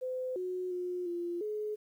sine tone with pitch steps, 511 / 365.8 / 359 / 346.4 / 424.2 Hz, C5 / F#4 / F4 / F4 / G#4, -41 / -20 / +48 / -14 / +37 cents, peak -33 dBFS, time 0.01-1.76 s, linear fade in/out 20 ms, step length 350 ms, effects 11-bit

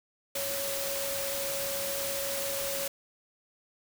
sine tone in noise, 554.4 Hz, C#5, in tune, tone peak -35 dBFS, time 0.35-2.88 s, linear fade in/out 5 ms, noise white, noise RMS -34 dBFS, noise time 0.35-2.88 s, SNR -4 dB, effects none

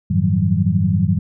sine tone cluster, 93.3 / 107.1 / 156.6 / 177.8 / 189.7 Hz, F#2 / A2 / D#3 / F3 / F#3, +15 / -46 / +11 / +31 / +43 cents, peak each -20 dBFS, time 0.1-1.19 s, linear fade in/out 10 ms, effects none

